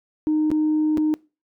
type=tone with dropouts; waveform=sine; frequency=307.8 Hz; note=D#4; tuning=19 cents flat; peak=-16 dBFS; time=0.27-1.14 s; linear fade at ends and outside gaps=0 ms; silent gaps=0.504-0.515 / 0.973-0.98 s; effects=noise-tail reverb RT60 0.3 s tail -24 dB re dry + tanh soft clip ceiling -14 dBFS